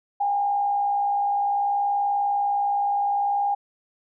sine tone with frequency modulation, 810 Hz, G#5, 43 cents flat, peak -20 dBFS, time 0.2-3.55 s, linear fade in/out 10 ms, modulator 60.6 Hz, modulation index 0.33, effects none

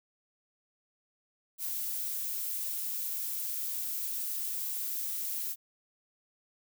violet noise, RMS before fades -35 dBFS, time 1.58-5.56 s, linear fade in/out 50 ms, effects none

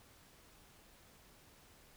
silence, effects pink hiss -63 dBFS RMS until 1.96 s

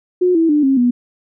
sine tone with pitch steps, 361.6 / 327.8 / 297.1 / 269.3 / 244.1 Hz, F#4 / E4 / D4 / C#4 / B3, -40 / -10 / +20 / -50 / -20 cents, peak -10 dBFS, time 0.21-0.91 s, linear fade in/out 10 ms, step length 140 ms, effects none

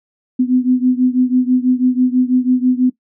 sine beating tone pair, 250.6 / 256.7 Hz, B3 / C4, +25 / -33 cents, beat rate 6.1 Hz, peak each -13 / -15 dBFS, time 0.39-2.9 s, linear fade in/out 10 ms, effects noise-tail reverb RT60 0.1 s tail -18 dB re dry

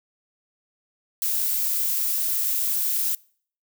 violet noise, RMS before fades -24 dBFS, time 1.22-3.15 s, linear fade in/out 2 ms, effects noise-tail reverb RT60 0.5 s tail -24 dB re dry

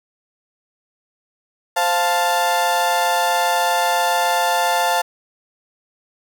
35% pulse chord, F major, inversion second, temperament equal, 523.3 / 698.5 / 880 Hz, C5 / F5 / A5, 0 / 0 / 0 cents, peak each -23 / -18 / -17 dBFS, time 1.76-5.02 s, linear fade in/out 10 ms, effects none

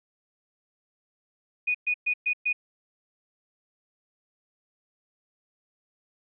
sine tone bursts, 2472 Hz, D#7, 12 cents flat, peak -22 dBFS, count 5, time 1.67-2.53 s, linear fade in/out 10 ms, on 76 ms, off 120 ms, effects none

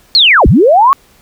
sine linear two-way sweep, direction down then up, 4435 to 34.65 to 1140 Hz, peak -3 dBFS, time 0.15-0.93 s, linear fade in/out 0 ms, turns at 0.47 s, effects pink hiss -47 dBFS RMS until 1.21 s

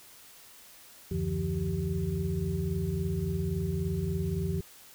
sine tone cluster, 72.5 / 89.9 / 146.1 / 169.7 / 387.2 Hz, D2 / F#2 / D3 / F3 / G4, -22 / -49 / -9 / -49 / -21 cents, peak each -38 / -33 / -36 / -32 / -36 dBFS, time 1.11-4.61 s, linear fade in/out 5 ms, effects white hiss -53 dBFS RMS until 4.94 s

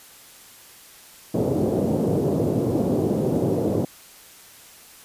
white band-pass noise, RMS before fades -22 dBFS, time 1.34-3.85 s, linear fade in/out 5 ms, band 100 to 490 Hz, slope 24 dB/octave, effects white hiss -47 dBFS RMS until 5.04 s + resampled to 32000 Hz

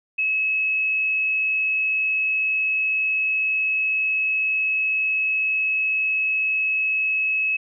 sine tone, 2578 Hz, E7, 39 cents flat, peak -19 dBFS, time 0.18-7.57 s, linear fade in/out 10 ms, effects none

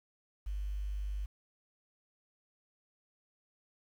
sine tone with quantisation, 49.93 Hz, G1, 33 cents sharp, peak -34 dBFS, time 0.46-1.26 s, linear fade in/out 10 ms, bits 10, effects none

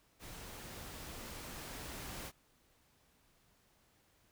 pink noise with level ramp, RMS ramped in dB -50 to -45 dBFS, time 0.19-2.32 s, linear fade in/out 50 ms, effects pink hiss -71 dBFS RMS until 4.31 s

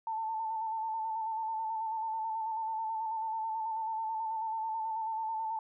sine tone with vibrato, 887 Hz, A5, 14 cents sharp, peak -32 dBFS, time 0.07-5.59 s, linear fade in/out 2 ms, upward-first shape square, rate 9.2 Hz, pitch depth 28 cents each way, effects none

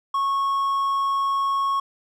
triangle tone, 1100 Hz, C#6, 14 cents flat, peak -18 dBFS, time 0.14-1.8 s, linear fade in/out 5 ms, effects none

